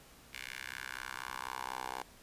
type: tone with high-pass filter sweep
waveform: 10% pulse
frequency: 64.1 Hz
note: C2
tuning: 35 cents flat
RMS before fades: -43 dBFS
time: 0.33-2.03 s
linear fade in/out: 5 ms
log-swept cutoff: 2200 to 710 Hz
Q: 2.5
effects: pink hiss -58 dBFS RMS until 2.22 s + resampled to 32000 Hz